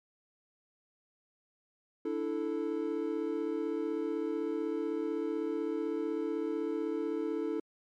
triangle chord, D suspended second, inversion none, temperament equal, 293.7 / 329.6 / 440 Hz, D4 / E4 / A4, 0 / 0 / 0 cents, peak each -35 / -33 / -33 dBFS, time 2.05-7.6 s, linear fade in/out 5 ms, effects MP3 64 kbps

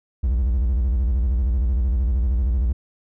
triangle tone with vibrato, 61.74 Hz, B1, in tune, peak -15 dBFS, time 0.23-2.73 s, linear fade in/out 10 ms, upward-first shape square, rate 13 Hz, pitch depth 180 cents each way, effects none

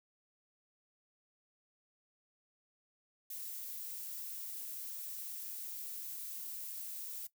violet noise, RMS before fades -44 dBFS, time 3.3-7.27 s, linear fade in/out 5 ms, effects noise-tail reverb RT60 0.1 s tail -17 dB re dry

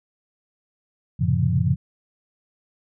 sine tone cluster, 90.4 / 109.5 / 130.4 / 138.2 / 171.1 Hz, F#2 / A2 / C3 / C#3 / F3, -40 / -8 / -5 / -5 / -35 cents, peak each -24 dBFS, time 1.19-1.76 s, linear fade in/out 20 ms, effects none

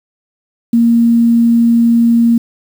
sine tone with quantisation, 233.1 Hz, A#3, in tune, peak -6 dBFS, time 0.73-2.38 s, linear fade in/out 5 ms, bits 6, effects none

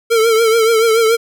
square tone with vibrato, 451.1 Hz, A4, 43 cents sharp, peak -10 dBFS, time 0.1-1.17 s, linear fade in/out 20 ms, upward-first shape triangle, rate 7 Hz, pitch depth 70 cents each way, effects none

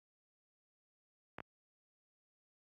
clicks, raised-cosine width 0.5 ms, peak -28 dBFS, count 2, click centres 1.385 / 1.404 s, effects high-pass 80 Hz 12 dB/octave + AAC 48 kbps

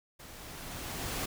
pink noise with level ramp, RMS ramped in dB -50 to -34 dBFS, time 0.19-1.26 s, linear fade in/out 10 ms, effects none

